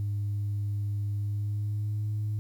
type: tone with pitch glide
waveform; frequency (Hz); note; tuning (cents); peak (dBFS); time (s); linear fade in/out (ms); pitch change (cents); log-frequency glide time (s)
sine; 102.3 to 105.66; G#2 to G#2; -26 to +30; -26; 0-2.39; 0; +56; 1.18-2.09
effects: tanh soft clip ceiling -25 dBFS + 10-bit